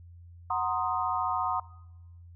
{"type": "chord", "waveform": "sine", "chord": "C half-diminished seventh", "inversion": "second", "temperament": "equal", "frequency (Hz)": [740, 932.3, 1046.5, 1244.5], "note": ["Gb5", "Bb5", "C6", "Eb6"], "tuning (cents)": [0, 0, 0, 0], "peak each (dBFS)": -32, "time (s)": [0.5, 1.6], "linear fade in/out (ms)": 5, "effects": ["noise-tail reverb RT60 1.0 s tail -21 dB re dry", "added 86 Hz sine -47 dBFS peak until 2.35 s"]}